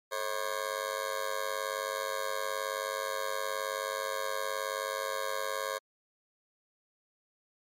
20% pulse tone with amplitude modulation, 539 Hz, C#5, 49 cents flat, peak -23 dBFS, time 0.11-5.79 s, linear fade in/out 20 ms, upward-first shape sine, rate 99 Hz, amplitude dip 100%, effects MP3 64 kbps

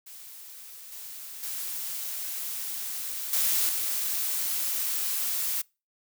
blue noise with level steps, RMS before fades -45 / -41 / -34 / -25 / -29 dBFS, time 0.06-5.62 s, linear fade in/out 10 ms, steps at 0.92 / 1.43 / 3.33 / 3.69 s, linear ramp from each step 2 ms, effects noise-tail reverb RT60 0.3 s tail -26 dB re dry

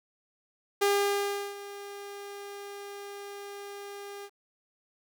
sawtooth tone with ADSR envelope, 403.1 Hz, G4, 48 cents sharp, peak -18 dBFS, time 0.81-4.3 s, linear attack 13 ms, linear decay 720 ms, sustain -18 dB, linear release 57 ms, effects 10-bit

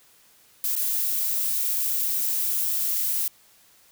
violet noise with dropouts, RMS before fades -25 dBFS, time 0.64-3.28 s, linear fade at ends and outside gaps 2 ms, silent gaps 0.754-0.763 s, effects white hiss -57 dBFS RMS until 3.91 s

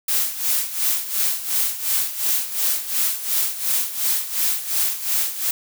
blue noise with tremolo, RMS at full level -19 dBFS, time 0.08-5.51 s, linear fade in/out 5 ms, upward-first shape sine, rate 2.8 Hz, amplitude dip 75%, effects none

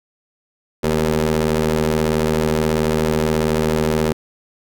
20% pulse ring-modulated tone, 78.5 Hz, D#2, 16 cents sharp, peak -8 dBFS, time 0.83-4.13 s, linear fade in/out 10 ms, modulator 307 Hz, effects none

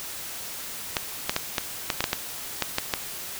clicks, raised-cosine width 0.2 ms, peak -5 dBFS, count 11, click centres 0.968 / 1.295 / 1.364 / 1.582 / 1.902 / 2.006 / 2.041 / 2.131 / 2.623 / 2.784 / 2.938 s, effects white hiss -36 dBFS RMS until 3.39 s

